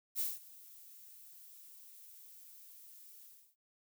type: noise with ADSR envelope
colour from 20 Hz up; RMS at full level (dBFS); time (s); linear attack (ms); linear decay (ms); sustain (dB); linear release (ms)
violet; -34; 0.15-3.56; 48; 190; -22; 320
effects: none